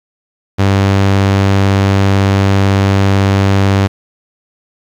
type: tone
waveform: sawtooth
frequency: 98 Hz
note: G2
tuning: in tune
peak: -4 dBFS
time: 0.58-3.88 s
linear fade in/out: 20 ms
effects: low-pass 5000 Hz 12 dB/octave + 7-bit